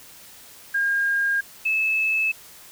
sine tone pair in turn, 1616 / 2608 Hz, G#6 / E7, -48 / -19 cents, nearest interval minor sixth, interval 829 cents, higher second, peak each -19 dBFS, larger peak neither, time 0.74-1.41 / 1.65-2.32 s, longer neither, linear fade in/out 10 ms, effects white hiss -46 dBFS RMS until 2.71 s

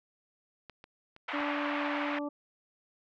clicks, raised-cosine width 0.3 ms, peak -30 / -33 / -35 / -26 dBFS, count 4, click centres 0.697 / 0.841 / 1.164 / 1.405 s
pink band-pass noise, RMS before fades -36 dBFS, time 1.28-2.19 s, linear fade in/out 5 ms, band 810 to 2600 Hz, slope 24 dB/octave
harmonic tone, 291 Hz, D4, 16 cents flat, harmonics 1 / 2 / 3 / 4, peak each -34 / -38 / -44 / -45 dBFS, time 1.33-2.29 s, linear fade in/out 10 ms
effects none

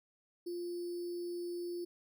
sine tone with sample-and-hold, 349.2 Hz, F4, in tune, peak -37 dBFS, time 0.46-1.85 s, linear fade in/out 10 ms, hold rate 4900 Hz, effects none

